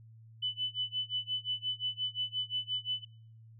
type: tone with tremolo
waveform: sine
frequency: 2999 Hz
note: F#7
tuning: 23 cents sharp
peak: -29 dBFS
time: 0.42-3.05 s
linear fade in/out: 10 ms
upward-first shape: sine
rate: 5.7 Hz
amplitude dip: 95%
effects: noise-tail reverb RT60 0.6 s tail -25 dB re dry + added 112 Hz sine -52 dBFS peak until 3.59 s